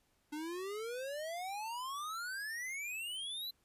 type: exponential sweep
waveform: square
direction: up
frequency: 293.7 to 4085 Hz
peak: -40 dBFS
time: 0.32-3.51 s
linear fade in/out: 10 ms
effects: pink hiss -75 dBFS RMS until 3.64 s + resampled to 32000 Hz